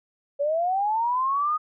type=linear sweep; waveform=sine; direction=up; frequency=555 to 1251 Hz; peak=-21 dBFS; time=0.39-1.58 s; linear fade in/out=20 ms; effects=none